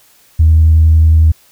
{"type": "tone with vibrato", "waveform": "sine", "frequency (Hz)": 79.7, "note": "D#2", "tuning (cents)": 42, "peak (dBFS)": -3, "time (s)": [0.39, 1.32], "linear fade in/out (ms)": 10, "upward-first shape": "sine", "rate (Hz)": 11, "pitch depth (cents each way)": 10, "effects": ["tanh soft clip ceiling 0 dBFS", "white hiss -48 dBFS RMS until 1.51 s"]}